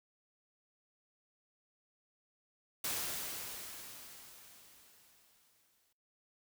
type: noise with exponential decay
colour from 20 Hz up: white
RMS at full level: -36 dBFS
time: 2.84-5.93 s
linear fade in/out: 5 ms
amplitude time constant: 670 ms
effects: noise-tail reverb RT60 0.7 s tail -26 dB re dry